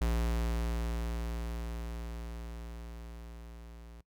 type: tone with level ramp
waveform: square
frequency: 57.7 Hz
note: A#1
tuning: 17 cents flat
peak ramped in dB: -28 to -49 dBFS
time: 0.01-4.01 s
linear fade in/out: 5 ms
effects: noise-tail reverb RT60 0.1 s tail -20 dB re dry